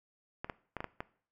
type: clicks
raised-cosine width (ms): 0.5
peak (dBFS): -22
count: 6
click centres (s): 0.445 / 0.498 / 0.767 / 0.805 / 0.843 / 1.005
effects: noise-tail reverb RT60 0.5 s tail -19 dB re dry